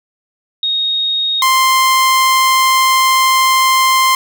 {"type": "tone pair in turn", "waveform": ["sine", "sawtooth"], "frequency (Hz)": [3734, 1047.8], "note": ["A#7", "C6"], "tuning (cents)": [2, 2], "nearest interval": "octave + minor seventh", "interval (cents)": 2200, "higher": "first", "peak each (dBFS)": [-13, -5], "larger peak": "second", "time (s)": [[0.63, 1.42], [1.42, 4.15]], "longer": "second", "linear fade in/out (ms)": 2, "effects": []}